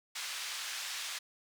white band-pass noise, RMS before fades -40 dBFS, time 0.15-1.19 s, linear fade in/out 10 ms, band 1300 to 5600 Hz, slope 12 dB/octave, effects none

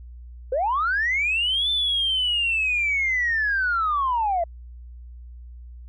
sine linear two-way sweep, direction up then down, 480.6 to 3556 to 654 Hz, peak -19 dBFS, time 0.52-4.44 s, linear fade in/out 5 ms, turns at 1.7 s, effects tanh soft clip ceiling -15 dBFS + added 60 Hz sine -38 dBFS peak until 5.88 s

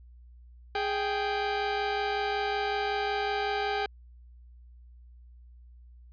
sawtooth tone pair together, 414.7 / 784 Hz, G#4 / G5, -3 / 0 cents, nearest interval major seventh, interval 1103 cents, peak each -27 / -26 dBFS, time 0.75-3.86 s, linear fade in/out 2 ms, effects added 60 Hz sine -49 dBFS peak until 6.12 s + resampled to 11025 Hz

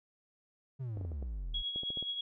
triangle exponential sweep, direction down, 138.59 to 32.7 Hz, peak -34 dBFS, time 0.79-1.63 s, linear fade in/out 20 ms
clicks, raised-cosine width 2 ms, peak -32 dBFS, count 10, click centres 0.972 / 1.012 / 1.05 / 1.118 / 1.226 / 1.76 / 1.834 / 1.904 / 1.973 / 2.026 s
sine tone with tremolo, 3322 Hz, G#7, in tune, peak -32 dBFS, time 1.54-2.21 s, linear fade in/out 5 ms, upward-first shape triangle, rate 9.4 Hz, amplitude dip 60%
effects none

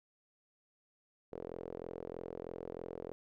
sawtooth tone with band-pass filter, 43.15 Hz, F1, 20 cents flat, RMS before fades -45 dBFS, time 1.32-3.12 s, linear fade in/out 0 ms, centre 460 Hz, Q 3.6, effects none

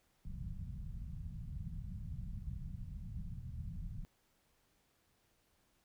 pink low-pass noise, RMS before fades -44 dBFS, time 0.25-4.05 s, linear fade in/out 0 ms, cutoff 190 Hz, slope 48 dB/octave, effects pink hiss -75 dBFS RMS until 5.84 s

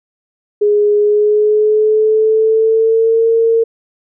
sine tone with pitch glide, 415.3 to 455.5 Hz, G#4 to A#4, 0 to -40 cents, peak -8 dBFS, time 0.61-3.64 s, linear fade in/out 10 ms, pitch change +160 cents, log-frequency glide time 0.98-3.28 s, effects none

